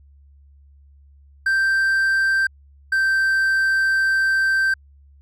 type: tone pair in turn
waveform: triangle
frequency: 1568 / 1561.5 Hz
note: G6 / G6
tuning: 0 / -7 cents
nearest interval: unison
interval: 7 cents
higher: first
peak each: -14 dBFS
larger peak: neither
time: 1.46-2.47 / 2.92-4.74 s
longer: second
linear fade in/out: 5 ms
effects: added 70 Hz sine -47 dBFS peak until 5.21 s